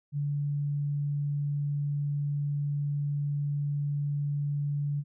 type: tone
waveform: sine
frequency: 144.4 Hz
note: D3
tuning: 29 cents flat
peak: -27 dBFS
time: 0.12-5.04 s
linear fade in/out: 50 ms
effects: none